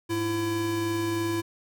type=tone pair together; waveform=square; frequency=104.13 / 335.5 Hz; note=G#2 / E4; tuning=+5 / +31 cents; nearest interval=octave + minor sixth; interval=2026 cents; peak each=-34 / -27 dBFS; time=0.09-1.42 s; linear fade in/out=20 ms; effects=none